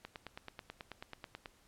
click train, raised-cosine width 0.3 ms, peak -28 dBFS, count 14, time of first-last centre 0.05-1.458 s, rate 9.23 Hz, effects pink hiss -67 dBFS RMS until 1.67 s + low-pass 12000 Hz 12 dB/octave

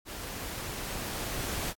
pink noise with level ramp, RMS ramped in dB -40 to -33 dBFS, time 0.05-1.74 s, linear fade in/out 50 ms, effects AAC 64 kbps

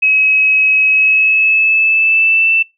sine tone with pitch glide, 2557 to 2661 Hz, D#7 to E7, +47 to +16 cents, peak -8 dBFS, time 0.02-2.63 s, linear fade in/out 10 ms, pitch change +69 cents, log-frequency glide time 0.89-2.51 s, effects noise-tail reverb RT60 0.2 s tail -23 dB re dry

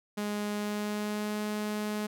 sawtooth tone with pitch glide, 207.7 to 210.8 Hz, G#3 to G#3, 0 to +26 cents, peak -27 dBFS, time 0.17-2.07 s, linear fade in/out 10 ms, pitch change +26 cents, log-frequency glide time 0.55-1.41 s, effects none

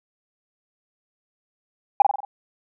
sine tone with echo, 808 Hz, G#5, 48 cents flat, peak -7 dBFS, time 2-2.02 s, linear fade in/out 2 ms, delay 46 ms, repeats 5, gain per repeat -5 dB, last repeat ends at 2.25 s, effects tanh soft clip ceiling -4 dBFS

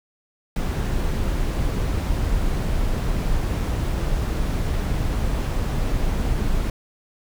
brown noise, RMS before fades -22 dBFS, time 0.56-6.7 s, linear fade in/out 2 ms, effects none

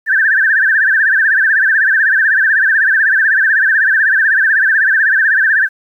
sine tone with vibrato, 1661.2 Hz, G#6, in tune, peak -8 dBFS, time 0.06-5.69 s, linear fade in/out 50 ms, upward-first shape sine, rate 16 Hz, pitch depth 150 cents each way, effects 8-bit

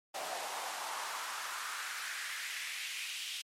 pink noise with high-pass filter sweep, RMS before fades -40 dBFS, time 0.14-3.42 s, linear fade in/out 10 ms, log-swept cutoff 630 to 3000 Hz, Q 2.6, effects low-pass 11000 Hz 12 dB/octave + MP3 64 kbps

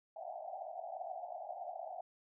white band-pass noise, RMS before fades -45 dBFS, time 0.16-2.01 s, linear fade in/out 5 ms, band 630 to 780 Hz, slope 96 dB/octave, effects none

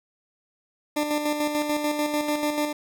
20% pulse tone with tremolo, 297.8 Hz, D4, 24 cents sharp, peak -17 dBFS, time 0.96-2.73 s, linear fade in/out 10 ms, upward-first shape square, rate 6.8 Hz, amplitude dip 45%, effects none

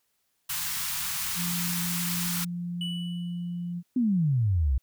white band-stop noise, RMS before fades -31 dBFS, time 0.49-2.45 s, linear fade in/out 10 ms, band 200 to 860 Hz, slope 48 dB/octave
sine tone, 174.4 Hz, F3, 2 cents flat, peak -30 dBFS, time 1.35-3.83 s, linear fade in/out 50 ms
triangle tone with exponential decay, 2960 Hz, F#7, in tune, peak -29 dBFS, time 2.81-3.73 s, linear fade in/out 2 ms, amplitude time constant 200 ms
sine exponential sweep, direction down, 261.6 to 60.2 Hz, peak -21 dBFS, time 3.96-4.78 s, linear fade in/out 5 ms
effects white hiss -74 dBFS RMS until 4.82 s

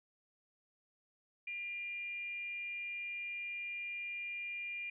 sine tone with frequency modulation, 2400 Hz, D7, 37 cents sharp, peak -39 dBFS, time 1.47-4.9 s, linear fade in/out 5 ms, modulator 418 Hz, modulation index 0.27, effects none

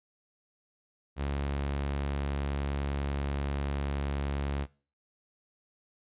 sawtooth tone, 70.3 Hz, C#2, 25 cents sharp, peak -26 dBFS, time 1.16-4.67 s, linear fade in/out 50 ms, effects noise-tail reverb RT60 0.4 s tail -22 dB re dry + resampled to 8000 Hz

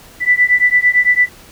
sine beating tone pair, 1975.5 / 1984.4 Hz, B6 / B6, 0 / +8 cents, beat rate 8.9 Hz, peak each -12 dBFS, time 0.2-1.29 s, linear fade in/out 50 ms, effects pink hiss -41 dBFS RMS until 1.51 s

